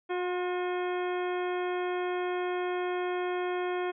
harmonic tone with a mistuned harmonic, 360 Hz, F#4, 47 cents flat, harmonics 1 / 2 / 3 / 4 / 5 / 6 / 7 / 9, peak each -30 / -36 / -40 / -42 / -44 / -46 / -47 / -49 dBFS, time 0.09-3.92 s, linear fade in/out 20 ms, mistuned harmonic 3, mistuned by -24 cents, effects none

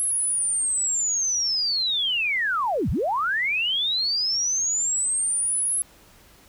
sine linear two-way sweep, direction down then up, 10950 to 46.54 to 10950 Hz, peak -21 dBFS, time 0-5.82 s, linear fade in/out 0 ms, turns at 2.9 s, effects pink hiss -53 dBFS RMS until 6.48 s

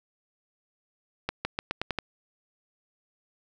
accelerating click train, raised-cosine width 0.3 ms, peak -12 dBFS, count 7, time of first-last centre 1.29-1.987 s, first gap 160 ms, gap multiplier 0.87, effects none

